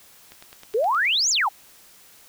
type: click train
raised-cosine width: 0.2 ms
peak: -25 dBFS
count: 8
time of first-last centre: 0.32-1.052 s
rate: 9.56 Hz
type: exponential two-way sweep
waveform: sine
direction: up then down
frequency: 400.6 to 7420 to 725 Hz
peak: -18 dBFS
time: 0.74-1.49 s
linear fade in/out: 10 ms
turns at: 1.3 s
effects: white hiss -51 dBFS RMS until 2.28 s